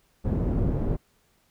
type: low-pass noise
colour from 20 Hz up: pink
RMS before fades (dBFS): -25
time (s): 0.24-0.97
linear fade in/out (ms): 20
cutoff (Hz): 350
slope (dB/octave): 12
effects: pink hiss -66 dBFS RMS until 1.5 s